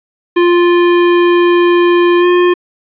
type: tone with pitch glide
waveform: square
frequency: 349.2 to 355.1 Hz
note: F4 to F4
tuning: 0 to +29 cents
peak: -7 dBFS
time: 0.36-2.54 s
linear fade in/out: 10 ms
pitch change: +29 cents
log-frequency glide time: 2.19-2.26 s
effects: resampled to 8000 Hz + 8-bit